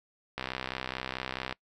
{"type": "click train", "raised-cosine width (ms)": 0.3, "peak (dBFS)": -17, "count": 75, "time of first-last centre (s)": [0.38, 1.526], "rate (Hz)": 64.6, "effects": ["noise-tail reverb RT60 0.1 s tail -23 dB re dry"]}